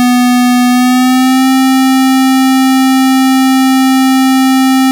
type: tone with pitch glide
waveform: square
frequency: 246.9 to 263.1 Hz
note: B3 to C4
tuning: 0 to +10 cents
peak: -6 dBFS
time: 0-4.91 s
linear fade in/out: 0 ms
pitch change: +110 cents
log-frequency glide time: 0.69-1.48 s
effects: none